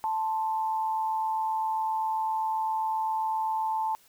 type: tone pair together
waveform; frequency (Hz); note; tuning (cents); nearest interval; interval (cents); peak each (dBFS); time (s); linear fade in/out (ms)
sine; 880 / 1047.6; A5 / C6; 0 / +2; minor third; 302; -26 / -37; 0.04-3.95; 0
effects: white hiss -60 dBFS RMS until 4.08 s